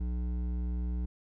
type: tone with hard clipping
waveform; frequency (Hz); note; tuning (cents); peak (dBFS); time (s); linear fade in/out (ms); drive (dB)
sine; 60.5; B1; -35; -32; 0-1.06; 10; 10
effects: none